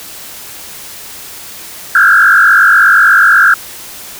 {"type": "tone with frequency modulation", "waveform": "sine", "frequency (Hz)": 1500, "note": "F#6", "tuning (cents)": 23, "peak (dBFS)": -3, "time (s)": [1.95, 3.54], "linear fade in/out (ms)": 2, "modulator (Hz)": 48.2, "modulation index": 3.3, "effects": ["white hiss -29 dBFS RMS until 4.19 s"]}